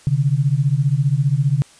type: beating tone pair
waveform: sine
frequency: 132.4 / 147.4 Hz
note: C3 / D3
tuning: +21 / +7 cents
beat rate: 15 Hz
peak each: -17 dBFS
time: 0.07-1.62 s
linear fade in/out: 0 ms
effects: white hiss -48 dBFS RMS until 1.79 s + resampled to 22050 Hz